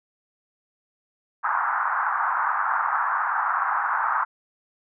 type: band-pass noise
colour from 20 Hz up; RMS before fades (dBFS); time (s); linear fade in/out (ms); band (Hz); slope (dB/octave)
white; -24; 1.43-4.25; 20; 830 to 1500; 48
effects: none